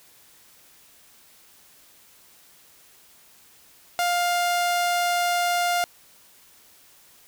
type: tone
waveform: sawtooth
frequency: 703 Hz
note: F5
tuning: 11 cents sharp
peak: -17 dBFS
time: 3.99-5.84 s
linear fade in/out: 0 ms
effects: white hiss -54 dBFS RMS until 7.27 s